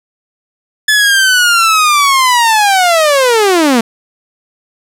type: linear sweep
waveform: sawtooth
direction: down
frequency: 1733 to 220 Hz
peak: -3 dBFS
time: 0.88-3.81 s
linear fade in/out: 5 ms
effects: low-pass 12000 Hz 12 dB/octave + 7-bit